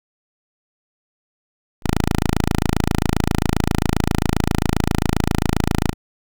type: tone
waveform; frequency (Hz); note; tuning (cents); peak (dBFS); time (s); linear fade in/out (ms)
5% pulse; 27.5; A0; 0; -5; 1.82-5.94; 50
effects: none